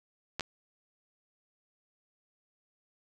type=clicks; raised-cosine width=0.2 ms; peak=-16 dBFS; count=2; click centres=0.396 / 0.408 s; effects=none